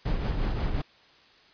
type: noise with tremolo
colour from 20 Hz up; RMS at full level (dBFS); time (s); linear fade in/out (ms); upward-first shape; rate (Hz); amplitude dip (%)
brown; -25; 0.05-0.82; 10; triangle; 5.6; 50
effects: white hiss -57 dBFS RMS until 1.53 s + resampled to 11025 Hz